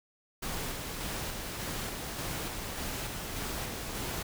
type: noise with tremolo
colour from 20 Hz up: pink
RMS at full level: -36 dBFS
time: 0.42-4.23 s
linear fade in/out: 10 ms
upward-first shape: square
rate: 1.7 Hz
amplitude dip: 25%
effects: none